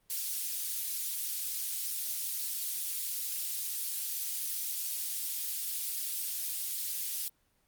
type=high-pass noise; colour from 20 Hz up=white; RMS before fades=-35 dBFS; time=0.1-7.28 s; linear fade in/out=0 ms; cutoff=4000 Hz; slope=12 dB/octave; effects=pink hiss -72 dBFS RMS until 7.67 s + Opus 24 kbps